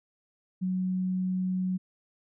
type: tone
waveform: sine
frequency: 185 Hz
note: F#3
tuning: in tune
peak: -26 dBFS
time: 0.61-1.78 s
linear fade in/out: 20 ms
effects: none